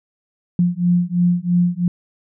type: beating tone pair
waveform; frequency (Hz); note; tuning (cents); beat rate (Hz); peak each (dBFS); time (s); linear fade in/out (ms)
sine; 174.61 / 177.61; F3 / F3; 0 / +29; 3; -17; 0.59-1.88; 2
effects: none